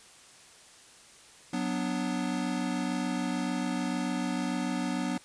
square chord, B minor, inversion second, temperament equal, 185 / 246.9 / 293.7 Hz, F#3 / B3 / D4, 0 / 0 / 0 cents, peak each -35 / -33 / -35 dBFS, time 1.53-5.18 s, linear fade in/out 5 ms, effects white hiss -54 dBFS RMS until 5.24 s + resampled to 22050 Hz

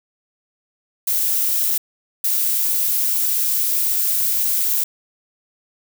violet noise bursts at uneven times, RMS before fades -19 dBFS, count 2, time 1.07-1.78 / 2.24-4.84 s, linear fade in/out 5 ms, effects none

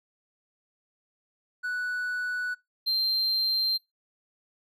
triangle tone pair in turn, 1480 / 4154 Hz, F#6 / C8, 0 / -13 cents, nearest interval octave + tritone, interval 1787 cents, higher second, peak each -26 / -21 dBFS, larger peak second, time 1.63-2.55 / 2.86-3.78 s, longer neither, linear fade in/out 20 ms, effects noise-tail reverb RT60 0.2 s tail -23 dB re dry + tanh soft clip ceiling -18 dBFS

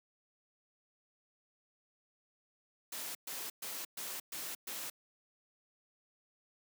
white noise bursts, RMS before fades -42 dBFS, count 6, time 2.92-4.9 s, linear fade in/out 5 ms, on 230 ms, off 120 ms, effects high-pass 200 Hz 12 dB/octave

